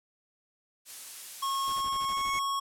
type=noise; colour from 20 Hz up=blue; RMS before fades=-40 dBFS; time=0.85-1.85 s; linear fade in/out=50 ms
type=tone with pitch glide; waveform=square; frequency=1090 to 1101.4 Hz; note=C#6 to C#6; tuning=-29 to -11 cents; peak=-29 dBFS; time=1.42-2.6 s; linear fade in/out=10 ms; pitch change=+18 cents; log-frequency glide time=2.06-2.24 s
type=tone with exponential growth; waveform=square; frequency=2200 Hz; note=C#7; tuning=14 cents flat; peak=-32 dBFS; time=1.6-2.39 s; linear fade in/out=2 ms; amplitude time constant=170 ms
type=noise bursts; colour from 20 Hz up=pink; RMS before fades=-46 dBFS; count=9; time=1.67-2.387 s; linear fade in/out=10 ms; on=61 ms; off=21 ms
effects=low-pass 11000 Hz 12 dB/octave